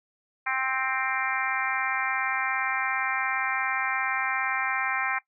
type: harmonic tone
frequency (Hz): 262.7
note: C4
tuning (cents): +7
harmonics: 3 / 4 / 5 / 6 / 7 / 8 / 9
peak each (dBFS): -33 / -33 / -33 / -33 / -33 / -33 / -33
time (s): 0.46-5.19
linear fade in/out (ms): 10
effects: noise-tail reverb RT60 0.1 s tail -18 dB re dry